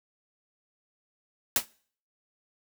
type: noise with exponential decay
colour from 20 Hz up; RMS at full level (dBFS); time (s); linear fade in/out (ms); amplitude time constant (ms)
white; -19; 1.56-1.66; 1; 21
effects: noise-tail reverb RT60 0.5 s tail -23 dB re dry